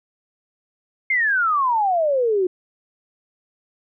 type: exponential sweep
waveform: sine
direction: down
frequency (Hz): 2152 to 355.1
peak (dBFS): -16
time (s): 1.1-2.47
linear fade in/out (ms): 5
effects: none